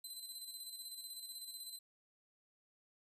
20% pulse tone with tremolo, 4053 Hz, B7, 44 cents sharp, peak -39 dBFS, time 0.04-1.79 s, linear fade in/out 5 ms, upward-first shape square, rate 16 Hz, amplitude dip 45%, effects resampled to 32000 Hz

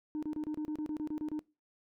sine tone bursts, 304.5 Hz, D#4, 37 cents flat, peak -31 dBFS, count 12, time 0.15-1.392 s, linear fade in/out 0 ms, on 76 ms, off 30 ms, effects noise-tail reverb RT60 0.3 s tail -25 dB re dry + tanh soft clip ceiling -32 dBFS

